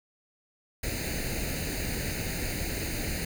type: noise with comb filter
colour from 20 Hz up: pink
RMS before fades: -32 dBFS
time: 0.83-3.25 s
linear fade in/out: 5 ms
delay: 0.45 ms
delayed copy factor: +0.8
effects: none